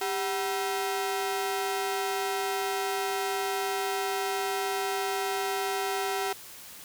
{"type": "ring-modulated tone", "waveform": "sawtooth", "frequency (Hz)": 577, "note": "D5", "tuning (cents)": -31, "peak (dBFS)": -21, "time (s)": [0.01, 6.33], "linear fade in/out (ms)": 5, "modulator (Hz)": 181, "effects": ["white hiss -46 dBFS RMS until 6.84 s"]}